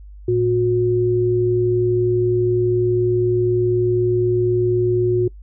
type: tone pair together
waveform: sine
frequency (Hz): 114 / 361.9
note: A#2 / F#4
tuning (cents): -38 / -38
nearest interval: octave + minor sixth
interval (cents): 2000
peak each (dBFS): -21 / -15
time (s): 0.28-5.28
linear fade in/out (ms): 5
effects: noise-tail reverb RT60 0.1 s tail -23 dB re dry + added 50 Hz sine -36 dBFS peak until 5.42 s